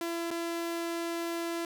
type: tone with dropouts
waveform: sawtooth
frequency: 337.3 Hz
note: E4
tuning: 40 cents sharp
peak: -28 dBFS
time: 0.01-1.65 s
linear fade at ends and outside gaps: 2 ms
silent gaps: 0.306-0.311 s
effects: none